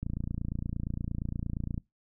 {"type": "click train", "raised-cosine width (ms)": 5, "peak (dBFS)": -21, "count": 51, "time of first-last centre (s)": [0.03, 1.778], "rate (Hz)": 28.6, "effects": ["noise-tail reverb RT60 0.2 s tail -24 dB re dry"]}